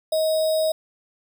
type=tone with sample-and-hold; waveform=sine; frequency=632 Hz; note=D#5; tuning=27 cents sharp; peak=-18 dBFS; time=0.12-0.72 s; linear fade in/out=5 ms; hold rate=4410 Hz; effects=none